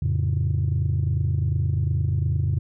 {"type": "chord", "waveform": "sine", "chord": "F augmented", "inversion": "none", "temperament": "equal", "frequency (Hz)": [87.31, 110, 138.59], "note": ["F2", "A2", "C#3"], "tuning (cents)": [0, 0, 0], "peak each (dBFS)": [-22, -24, -23], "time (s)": [0.02, 2.59], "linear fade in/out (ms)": 5, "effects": ["tanh soft clip ceiling -15 dBFS"]}